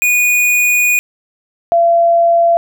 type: tone pair in turn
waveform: square / sine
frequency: 2460 / 680 Hz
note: D#7 / F5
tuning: -20 / -46 cents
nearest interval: octave + minor seventh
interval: 2226 cents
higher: first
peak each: -10 / -7 dBFS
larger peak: second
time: 0.02-0.99 / 1.72-2.57 s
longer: first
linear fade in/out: 0 ms
effects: none